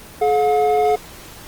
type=tone pair together; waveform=triangle; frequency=426.9 / 718 Hz; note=G#4 / F5; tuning=+48 / +48 cents; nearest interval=major sixth; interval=900 cents; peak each=-14 dBFS; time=0.21-0.96 s; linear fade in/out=10 ms; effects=pink hiss -39 dBFS RMS until 1.47 s + Opus 24 kbps